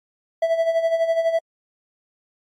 triangle tone with tremolo, 659.3 Hz, E5, in tune, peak -13 dBFS, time 0.42-1.39 s, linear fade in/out 5 ms, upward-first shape sine, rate 12 Hz, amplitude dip 65%, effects AAC 64 kbps

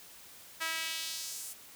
sawtooth tone with high-pass filter sweep, 324.2 Hz, E4, 29 cents flat, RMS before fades -38 dBFS, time 0.6-1.54 s, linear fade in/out 20 ms, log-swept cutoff 1500 to 9600 Hz, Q 1.3, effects white hiss -53 dBFS RMS until 1.75 s

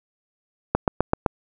click train, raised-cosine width 1 ms, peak -3 dBFS, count 5, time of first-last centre 0.75-1.262 s, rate 7.81 Hz, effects none

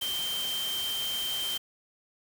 sine tone in noise, 3136 Hz, G7, in tune, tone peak -30 dBFS, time 0.01-1.58 s, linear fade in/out 10 ms, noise white, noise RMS -37 dBFS, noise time 0.01-1.58 s, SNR +4 dB, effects none

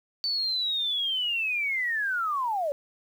sine linear sweep, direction down, 4549 to 547 Hz, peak -25 dBFS, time 0.24-2.72 s, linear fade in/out 0 ms, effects 9-bit

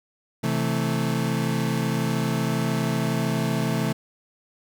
35% pulse chord, A minor, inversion first, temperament equal with one note detuned, 130.81 / 163.58 / 220 Hz, C3 / E3 / A3, 0 / -13 / 0 cents, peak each -25 dBFS, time 0.43-3.93 s, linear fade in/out 10 ms, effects none

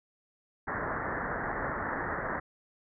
white low-pass noise, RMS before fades -34 dBFS, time 0.67-2.4 s, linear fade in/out 10 ms, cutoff 1900 Hz, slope 96 dB/octave, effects none

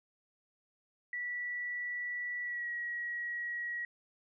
sine tone with pitch glide, 1950 to 1909.9 Hz, B6 to A#6, -23 to +42 cents, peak -35 dBFS, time 1.13-3.85 s, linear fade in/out 2 ms, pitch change -35 cents, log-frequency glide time 2.44-2.68 s, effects none

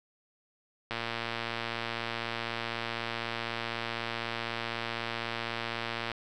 click train, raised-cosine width 0.3 ms, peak -17 dBFS, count 605, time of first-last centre 0.91-6.117 s, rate 116 Hz, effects none

